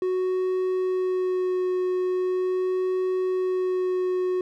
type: tone with vibrato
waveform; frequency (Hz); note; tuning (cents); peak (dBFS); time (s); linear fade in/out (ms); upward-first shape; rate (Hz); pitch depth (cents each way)
triangle; 368.7; F#4; -6; -20; 0.02-4.41; 2; sine; 0.41; 11
effects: none